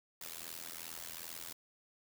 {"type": "noise with amplitude modulation", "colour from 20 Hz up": "white", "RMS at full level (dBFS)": -42, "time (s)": [0.21, 1.53], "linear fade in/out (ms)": 5, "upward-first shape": "sine", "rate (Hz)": 82.5, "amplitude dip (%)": 100, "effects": []}